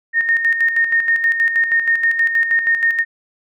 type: tone with tremolo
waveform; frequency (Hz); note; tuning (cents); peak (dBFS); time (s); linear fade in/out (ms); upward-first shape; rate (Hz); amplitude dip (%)
sine; 1839; A#6; -24; -11; 0.13-3.05; 50; square; 6.3; 55
effects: none